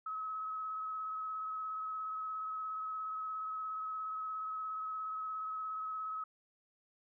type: tone with vibrato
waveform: sine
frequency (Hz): 1283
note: E6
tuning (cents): -47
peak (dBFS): -37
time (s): 0.06-6.24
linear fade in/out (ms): 5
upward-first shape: sine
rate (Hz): 17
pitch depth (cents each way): 16
effects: none